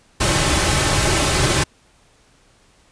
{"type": "noise with comb filter", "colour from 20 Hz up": "pink", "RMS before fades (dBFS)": -17, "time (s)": [0.2, 1.64], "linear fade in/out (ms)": 10, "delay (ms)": 4.2, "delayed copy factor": -0.55, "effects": ["pink hiss -55 dBFS RMS until 2.91 s", "resampled to 22050 Hz"]}